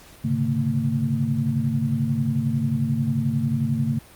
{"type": "tone cluster", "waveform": "sine", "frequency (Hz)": [105.7, 133.5, 144.7, 226.7], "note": ["G#2", "C3", "D3", "A#3"], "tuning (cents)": [31, 35, -25, -48], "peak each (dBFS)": [-30, -25, -25, -24], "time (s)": [0.24, 3.99], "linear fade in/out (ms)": 10, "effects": ["pink hiss -48 dBFS RMS until 4.15 s", "Opus 48 kbps"]}